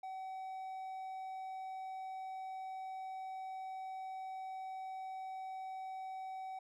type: tone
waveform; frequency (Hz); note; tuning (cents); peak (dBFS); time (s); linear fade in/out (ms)
triangle; 759; F#5; +44; -40; 0.03-6.59; 5
effects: none